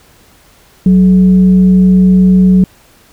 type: tone with frequency modulation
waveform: sine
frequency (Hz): 186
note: F#3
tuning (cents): +9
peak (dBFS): -3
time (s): 0.86-2.64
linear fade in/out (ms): 2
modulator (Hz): 241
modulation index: 0.24
effects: pink hiss -45 dBFS RMS until 3.12 s